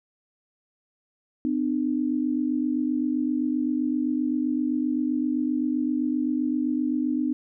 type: tone pair together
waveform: sine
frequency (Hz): 253.8 / 301.5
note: B3 / D4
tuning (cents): +47 / +46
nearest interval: minor third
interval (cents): 299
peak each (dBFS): -25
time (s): 1.45-7.33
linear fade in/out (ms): 0
effects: none